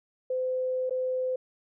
sine tone with dropouts, 512 Hz, C5, 38 cents flat, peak -26 dBFS, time 0.3-1.36 s, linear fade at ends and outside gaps 5 ms, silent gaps 0.896-0.907 s, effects none

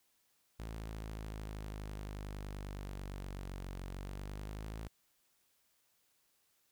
sawtooth linear two-way sweep, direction down then up, 55 to 46.25 to 55 Hz, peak -38 dBFS, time 0.59-4.88 s, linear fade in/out 10 ms, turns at 3.85 s, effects white hiss -75 dBFS RMS until 6.71 s

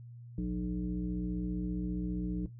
sine tone with frequency modulation, 180 Hz, F#3, 47 cents flat, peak -31 dBFS, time 0.38-2.46 s, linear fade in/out 2 ms, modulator 125 Hz, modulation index 0.99, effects noise-tail reverb RT60 0.2 s tail -19 dB re dry + added 119 Hz sine -46 dBFS peak until 2.59 s

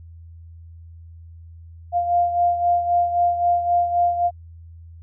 sine beating tone pair, 698.5 / 702.3 Hz, F5 / F5, 0 / +10 cents, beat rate 3.8 Hz, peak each -17 / -24 dBFS, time 1.92-4.31 s, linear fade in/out 50 ms, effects added 83 Hz sine -39 dBFS peak until 5.02 s

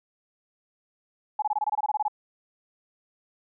sine tone bursts, 845 Hz, G#5, 30 cents sharp, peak -22 dBFS, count 13, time 1.39-2.082 s, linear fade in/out 5 ms, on 32 ms, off 23 ms, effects none

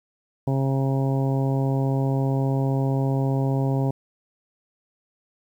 harmonic tone, 135.1 Hz, C#3, 44 cents flat, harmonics 1 / 2 / 3 / 4 / 5 / 6 / 7, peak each -21 / -27 / -31 / -33 / -35 / -37 / -38 dBFS, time 0.47-3.91 s, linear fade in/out 5 ms, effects 9-bit

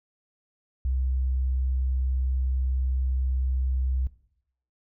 sine tone, 64.6 Hz, C2, 21 cents flat, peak -23 dBFS, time 0.85-4.07 s, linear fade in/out 0 ms, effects noise-tail reverb RT60 0.7 s tail -18 dB re dry

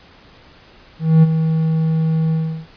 triangle tone with ADSR envelope, 160.2 Hz, E3, 49 cents flat, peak -3 dBFS, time 0.99-2.67 s, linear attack 240 ms, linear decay 26 ms, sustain -9 dB, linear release 350 ms, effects pink hiss -46 dBFS RMS until 2.76 s + resampled to 11025 Hz

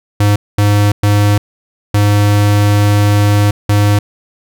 square tone bursts at uneven times, 103 Hz, G#2, 14 cents flat, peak -8 dBFS, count 5, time 0.2-0.36 / 0.58-0.92 / 1.03-1.38 / 1.94-3.51 / 3.69-3.99 s, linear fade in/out 5 ms, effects none

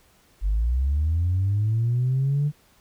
sine linear sweep, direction up, 46.25 to 149.4 Hz, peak -18 dBFS, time 0.41-2.52 s, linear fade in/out 50 ms, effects tanh soft clip ceiling -16 dBFS + pink hiss -59 dBFS RMS until 2.8 s

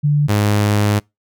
sine / sawtooth tone pair in turn, 146.83 / 103.82 Hz, D3 / G#2, 0 / 0 cents, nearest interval tritone, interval 600 cents, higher first, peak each -11 / -9 dBFS, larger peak second, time 0.03-0.28 / 0.28-1 s, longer second, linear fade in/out 20 ms, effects noise-tail reverb RT60 0.2 s tail -26 dB re dry

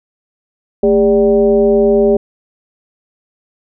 sine tone with frequency modulation, 403.8 Hz, G#4, 49 cents flat, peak -7 dBFS, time 0.83-2.17 s, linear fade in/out 5 ms, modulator 181 Hz, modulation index 0.93, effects none

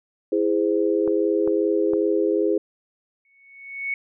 sine chord, E augmented, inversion none, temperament just, 329.6 / 412 / 515 Hz, E4 / G#4 / B#4, 0 / -14 / -28 cents, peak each -22 / -21 / -25 dBFS, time 0.32-2.58 s, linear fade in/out 5 ms
clicks, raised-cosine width 1 ms, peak -20 dBFS, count 3, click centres 1.077 / 1.476 / 1.935 s
sine tone with exponential growth, 2217 Hz, C#7, in tune, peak -21 dBFS, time 3.25-3.94 s, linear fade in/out 2 ms, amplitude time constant 150 ms
effects none

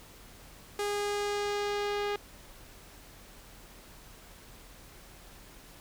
sawtooth tone with low-pass filter sweep, 410 Hz, G#4, 22 cents flat, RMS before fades -32 dBFS, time 0.79-2.16 s, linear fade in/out 2 ms, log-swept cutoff 11000 to 3600 Hz, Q 0.97, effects added 41 Hz sine -56 dBFS peak until 5.8 s + pink hiss -53 dBFS RMS until 5.8 s

